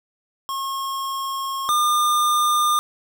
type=tone pair in turn; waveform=square; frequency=1083 / 1206 Hz; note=C#6 / D6; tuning=-41 / +46 cents; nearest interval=major second; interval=187 cents; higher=second; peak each=-25 / -17 dBFS; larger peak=second; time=0.49-1.69 / 1.69-2.79 s; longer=first; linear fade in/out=0 ms; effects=none